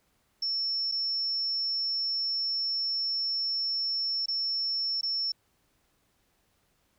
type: tone with dropouts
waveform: sine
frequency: 5400 Hz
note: E8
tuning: 41 cents sharp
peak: -27 dBFS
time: 0.42-5.32 s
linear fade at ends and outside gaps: 5 ms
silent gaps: 0.916-0.92 / 4.259-4.282 / 5.011-5.03 s
effects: pink hiss -71 dBFS RMS until 6.98 s